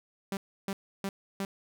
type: tone bursts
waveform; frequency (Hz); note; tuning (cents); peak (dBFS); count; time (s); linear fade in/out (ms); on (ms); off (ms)
sawtooth; 195.9; G3; -1; -27; 4; 0.32-1.45; 2; 50; 310
effects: none